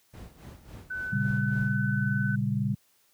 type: noise with tremolo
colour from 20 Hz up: brown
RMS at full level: -40 dBFS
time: 0.13-1.76 s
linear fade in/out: 10 ms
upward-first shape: sine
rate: 3.6 Hz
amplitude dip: 75%
type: tone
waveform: sine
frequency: 1508 Hz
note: F#6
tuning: 32 cents sharp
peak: -31 dBFS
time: 0.9-2.36 s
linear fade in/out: 10 ms
type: chord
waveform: sine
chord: G diminished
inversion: first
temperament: equal with one note detuned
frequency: 116.54 / 138.59 / 199.19 Hz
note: Bb2 / Db3 / G3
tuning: 0 / 0 / +28 cents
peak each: -29 dBFS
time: 1.12-2.75 s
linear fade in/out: 10 ms
effects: white hiss -66 dBFS RMS until 3.13 s + high-pass 60 Hz 12 dB/octave